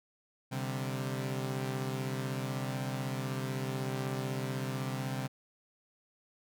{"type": "chord", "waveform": "sawtooth", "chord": "C suspended second", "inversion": "none", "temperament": "equal", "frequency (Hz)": [130.81, 146.83, 196], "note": ["C3", "D3", "G3"], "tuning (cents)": [0, 0, 0], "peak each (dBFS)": [-31, -37, -37], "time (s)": [0.51, 5.28], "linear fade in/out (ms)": 20, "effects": []}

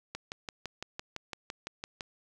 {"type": "click train", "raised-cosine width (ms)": 0.2, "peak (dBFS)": -20, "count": 12, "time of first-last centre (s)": [0.15, 2.008], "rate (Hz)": 5.92, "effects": []}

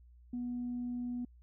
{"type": "tone", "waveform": "sine", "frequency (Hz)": 244.3, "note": "B3", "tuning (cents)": -19, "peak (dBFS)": -34, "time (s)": [0.33, 1.25], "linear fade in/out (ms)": 5, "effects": ["tanh soft clip ceiling -31 dBFS", "added 60 Hz sine -56 dBFS peak until 1.42 s"]}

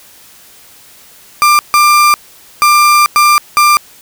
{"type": "tone bursts at uneven times", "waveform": "35% pulse", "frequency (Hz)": 1190, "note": "D6", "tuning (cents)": 22, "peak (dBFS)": -3, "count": 5, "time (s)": [[1.42, 1.59], [1.74, 2.14], [2.62, 3.06], [3.16, 3.38], [3.57, 3.77]], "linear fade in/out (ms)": 0, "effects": ["white hiss -40 dBFS RMS until 4.01 s"]}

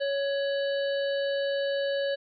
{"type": "harmonic tone with a mistuned harmonic", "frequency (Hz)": 557, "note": "C#5", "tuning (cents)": 8, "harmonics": [1, 3, 5, 7, 8], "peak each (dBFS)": [-26, -36, -40, -43, -44], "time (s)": [0, 2.16], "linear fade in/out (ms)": 20, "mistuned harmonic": 5, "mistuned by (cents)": 120, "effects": []}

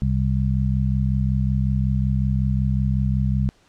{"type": "harmonic tone", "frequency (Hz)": 65.41, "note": "C2", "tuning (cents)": 0, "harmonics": [1, 2, 3], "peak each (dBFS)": [-22, -21, -24], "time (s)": [0.02, 3.49], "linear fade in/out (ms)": 0, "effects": ["pink hiss -58 dBFS RMS until 3.68 s", "low-pass 7000 Hz 12 dB/octave"]}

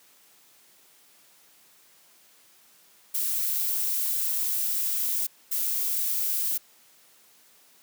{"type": "noise bursts at uneven times", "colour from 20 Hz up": "violet", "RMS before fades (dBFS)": -27, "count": 2, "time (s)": [[3.14, 5.27], [5.51, 6.58]], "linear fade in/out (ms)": 10, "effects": ["white hiss -58 dBFS RMS until 7.82 s", "high-pass 150 Hz 12 dB/octave"]}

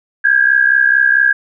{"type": "tone pair together", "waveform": "sine", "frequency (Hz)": [1596.7, 1661.2], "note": ["G6", "G#6"], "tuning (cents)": [31, 0], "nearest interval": "minor second", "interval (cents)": 69, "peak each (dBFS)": -11, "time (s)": [0.24, 1.33], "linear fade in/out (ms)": 10, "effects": []}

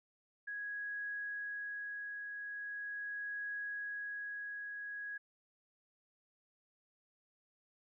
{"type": "tone with tremolo", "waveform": "sine", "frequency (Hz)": 1661.2, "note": "G#6", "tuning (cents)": 0, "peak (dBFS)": -38, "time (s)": [0.47, 5.18], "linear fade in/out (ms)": 10, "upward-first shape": "triangle", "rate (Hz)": 0.41, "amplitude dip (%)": 35, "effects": []}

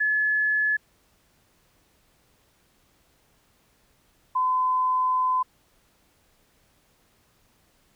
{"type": "tone pair in turn", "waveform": "sine", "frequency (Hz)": [1713, 1018.6], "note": ["A6", "C6"], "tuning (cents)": [-47, -47], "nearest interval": "major sixth", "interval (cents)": 900, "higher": "first", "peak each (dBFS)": -20, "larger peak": "neither", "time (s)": [[0, 0.77], [4.35, 5.43]], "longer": "second", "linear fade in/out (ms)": 10, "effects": ["pink hiss -64 dBFS RMS until 7.95 s"]}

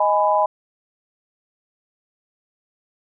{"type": "chord", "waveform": "sine", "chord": "G# minor", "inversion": "second", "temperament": "just", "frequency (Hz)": [623, 830.6, 996.7], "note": ["D#5", "G#5", "B5"], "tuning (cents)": [2, 0, 16], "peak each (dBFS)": -19, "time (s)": [0, 0.46], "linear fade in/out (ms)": 5, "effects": []}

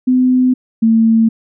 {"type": "tone pair in turn", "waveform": "sine", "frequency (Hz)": [254.1, 225], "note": ["B3", "A3"], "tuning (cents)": [49, 39], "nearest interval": "major second", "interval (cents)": 210, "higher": "first", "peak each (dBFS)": [-8, -7], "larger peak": "second", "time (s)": [[0.07, 0.54], [0.82, 1.29]], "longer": "neither", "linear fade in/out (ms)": 10, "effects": []}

